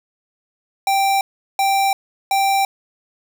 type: tone bursts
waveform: square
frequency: 784 Hz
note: G5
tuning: in tune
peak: -15 dBFS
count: 3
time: 0.87-2.65 s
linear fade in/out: 2 ms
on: 340 ms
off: 380 ms
effects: none